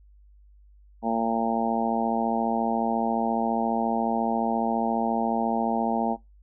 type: harmonic tone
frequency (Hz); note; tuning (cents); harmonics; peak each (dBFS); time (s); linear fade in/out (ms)
114.4; A#2; -32; 2 / 3 / 4 / 5 / 6 / 7 / 8; -26 / -35 / -33 / -34 / -30 / -29 / -32; 1.02-6.17; 50
effects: noise-tail reverb RT60 0.2 s tail -21 dB re dry + added 50 Hz sine -51 dBFS peak until 6.42 s